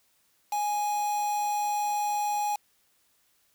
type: tone with quantisation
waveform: triangle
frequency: 830.6 Hz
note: G#5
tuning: in tune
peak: -24 dBFS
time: 0.52-2.56 s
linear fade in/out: 5 ms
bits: 6
effects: white hiss -68 dBFS RMS until 3.54 s